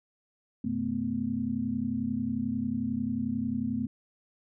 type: tone cluster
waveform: sine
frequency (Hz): 95.8 / 130.4 / 219.7 / 250.9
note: G2 / C3 / A3 / B3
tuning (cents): -39 / -5 / -2 / +28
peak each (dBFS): -40 / -40 / -31 / -31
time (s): 0.64-3.87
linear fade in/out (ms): 5
effects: none